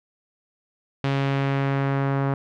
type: tone with low-pass filter sweep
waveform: sawtooth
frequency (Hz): 137.7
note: C#3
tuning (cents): -11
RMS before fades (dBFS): -23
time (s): 1.04-2.34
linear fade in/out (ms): 0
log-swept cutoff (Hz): 3300 to 1300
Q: 1.2
effects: none